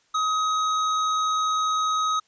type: tone with hard clipping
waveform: sine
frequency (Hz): 1265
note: D#6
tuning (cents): +28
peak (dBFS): -23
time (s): 0.14-2.2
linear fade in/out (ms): 10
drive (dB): 16
effects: white hiss -64 dBFS RMS until 2.27 s + resampled to 16000 Hz